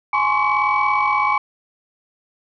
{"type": "tone cluster", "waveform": "sine", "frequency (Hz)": [837, 1037, 1078, 1135, 2274], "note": ["G#5", "C6", "C#6", "C#6", "C#7"], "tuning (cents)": [13, -16, -49, 41, 44], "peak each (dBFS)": -21, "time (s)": [0.13, 1.38], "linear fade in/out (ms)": 5, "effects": ["tanh soft clip ceiling -8 dBFS"]}